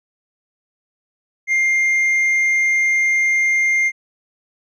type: tone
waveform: triangle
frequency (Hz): 2110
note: C7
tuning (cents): +14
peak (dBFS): -12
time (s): 1.47-3.92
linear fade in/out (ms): 50
effects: resampled to 22050 Hz